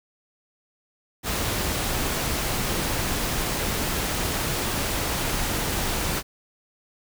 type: noise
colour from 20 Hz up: pink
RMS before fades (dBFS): -26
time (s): 1.23-6.23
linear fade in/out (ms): 50
effects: none